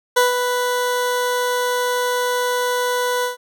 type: tone with ADSR envelope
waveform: 20% pulse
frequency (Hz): 493.9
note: B4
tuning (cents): 0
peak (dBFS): -6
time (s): 0.16-3.37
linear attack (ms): 12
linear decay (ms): 150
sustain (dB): -7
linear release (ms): 130
effects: none